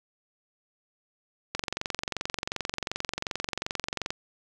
click train, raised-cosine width 0.2 ms, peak -12 dBFS, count 59, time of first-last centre 1.55-4.105 s, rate 22.7 Hz, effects none

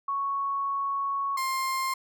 sine / 35% pulse tone pair in turn, 1108.7 / 1056.8 Hz, C#6 / C6, 0 / +17 cents, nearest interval minor second, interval 83 cents, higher first, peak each -26 / -25 dBFS, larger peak second, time 0.08-1.37 / 1.37-1.94 s, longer first, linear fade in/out 5 ms, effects none

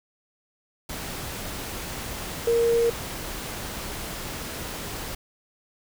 sine tone in noise, 466.2 Hz, A#4, in tune, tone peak -18 dBFS, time 2.47-2.9 s, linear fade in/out 5 ms, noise pink, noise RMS -34 dBFS, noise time 0.89-5.15 s, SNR +13 dB, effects none

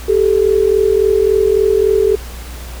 sine tone pair together, 391.6 / 435.2 Hz, G4 / A4, -2 / -19 cents, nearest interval major second, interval 183 cents, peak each -12 dBFS, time 0.08-2.16 s, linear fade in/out 10 ms, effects added 60 Hz sine -27 dBFS peak until 2.8 s + pink hiss -34 dBFS RMS until 2.8 s

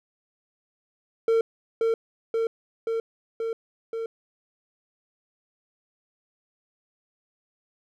triangle tone with echo, 454 Hz, A#4, 46 cents flat, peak -16 dBFS, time 1.28-1.41 s, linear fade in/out 2 ms, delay 530 ms, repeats 5, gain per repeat -2 dB, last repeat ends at 4.06 s, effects none

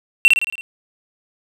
triangle tone with echo, 2716 Hz, F7, 49 cents flat, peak -4 dBFS, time 0.25-0.28 s, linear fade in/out 0 ms, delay 55 ms, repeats 6, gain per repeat -4 dB, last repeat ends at 0.61 s, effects none

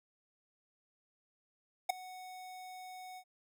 square tone with ADSR envelope, 740 Hz, F#5, in tune, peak -25 dBFS, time 1.89-3.24 s, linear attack 10 ms, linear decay 7 ms, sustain -22 dB, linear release 66 ms, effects none

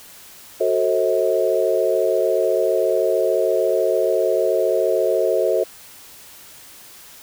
sine chord, F# diminished seventh, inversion none, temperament just, 370 / 444 / 532.8 / 639.4 Hz, F#4 / A4 / C5 / Eb5, 0 / +16 / +31 / +47 cents, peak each -22 / -21 / -21 / -21 dBFS, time 0.6-5.64 s, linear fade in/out 10 ms, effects white hiss -43 dBFS RMS until 7.22 s

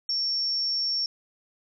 sine tone, 5470 Hz, F8, 37 cents flat, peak -24 dBFS, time 0.09-1.06 s, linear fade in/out 2 ms, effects none

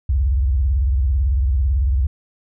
sine tone with vibrato, 66 Hz, C2, 16 cents sharp, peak -14 dBFS, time 0.09-2.07 s, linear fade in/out 5 ms, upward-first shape sine, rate 18 Hz, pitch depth 290 cents each way, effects none

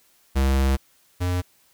square tone pair in turn, 67.1 / 89.57 Hz, C2 / F2, +44 / +44 cents, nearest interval perfect fourth, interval 500 cents, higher second, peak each -18 / -22 dBFS, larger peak first, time 0.35-0.77 / 1.2-1.42 s, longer first, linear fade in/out 20 ms, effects white hiss -60 dBFS RMS until 1.73 s

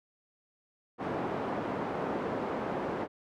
pink band-pass noise, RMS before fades -34 dBFS, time 0.98-3.08 s, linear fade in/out 50 ms, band 230 to 990 Hz, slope 12 dB/octave, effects none

